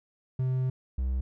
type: tone pair in turn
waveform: triangle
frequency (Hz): 129.1 / 64.35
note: C3 / C2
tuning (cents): -23 / -28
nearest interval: octave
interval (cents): 1205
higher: first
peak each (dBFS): -23 / -24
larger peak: first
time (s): 0.39-0.7 / 0.98-1.21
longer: first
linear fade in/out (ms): 5
effects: none